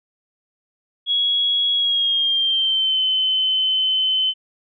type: tone with pitch glide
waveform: sine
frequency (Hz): 3332 to 3055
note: G#7 to G7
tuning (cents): +5 to -45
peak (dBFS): -16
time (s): 1.06-4.34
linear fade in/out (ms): 50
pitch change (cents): -150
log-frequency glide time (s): 1.74-3.01
effects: none